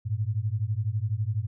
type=beating tone pair; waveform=sine; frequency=101.2 / 113.2 Hz; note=G#2 / A2; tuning=-44 / +50 cents; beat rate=12 Hz; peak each=-28 / -28 dBFS; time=0.05-1.47 s; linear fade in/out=20 ms; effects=none